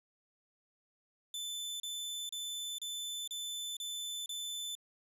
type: tone bursts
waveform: sawtooth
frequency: 3520 Hz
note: A7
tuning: in tune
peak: -35 dBFS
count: 7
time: 1.34-4.752 s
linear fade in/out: 2 ms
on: 460 ms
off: 32 ms
effects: resampled to 32000 Hz